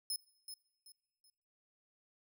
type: tone with echo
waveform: 20% pulse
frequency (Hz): 5180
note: E8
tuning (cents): -31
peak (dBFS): -30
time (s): 0.1-0.16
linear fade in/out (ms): 2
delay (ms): 380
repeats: 3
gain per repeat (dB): -10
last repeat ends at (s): 1.3
effects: noise-tail reverb RT60 0.9 s tail -23 dB re dry